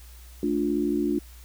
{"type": "chord", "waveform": "sine", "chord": "D minor", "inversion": "second", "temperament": "just", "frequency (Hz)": [220.2, 293.7, 352.4], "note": ["A3", "D4", "F4"], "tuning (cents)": [2, 0, 16], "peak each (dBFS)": [-29, -25, -27], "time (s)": [0.43, 1.19], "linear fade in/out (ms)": 2, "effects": ["added 60 Hz sine -44 dBFS peak until 1.44 s", "white hiss -53 dBFS RMS until 1.44 s"]}